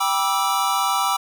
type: chord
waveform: square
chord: E minor seventh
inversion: first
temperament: equal with one note detuned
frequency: 784 / 971.4 / 1174.7 / 1318.5 Hz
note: G5 / B5 / D6 / E6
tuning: 0 / -29 / 0 / 0 cents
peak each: -25 dBFS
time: 0-1.17 s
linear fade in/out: 10 ms
effects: none